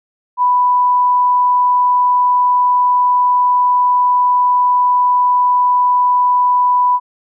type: tone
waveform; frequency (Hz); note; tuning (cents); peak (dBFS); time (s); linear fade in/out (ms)
sine; 990; B5; +4; -9; 0.37-7; 50
effects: none